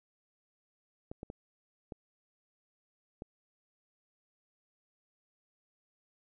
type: clicks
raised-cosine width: 2 ms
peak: -28 dBFS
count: 5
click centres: 1.115 / 1.231 / 1.301 / 1.922 / 3.221 s
effects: none